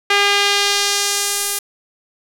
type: tone with band-pass filter sweep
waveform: sawtooth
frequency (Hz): 404.2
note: G#4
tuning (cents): -47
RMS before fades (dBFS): -17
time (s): 0.1-1.59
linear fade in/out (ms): 5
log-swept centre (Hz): 2400 to 11000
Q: 1.1
effects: 7-bit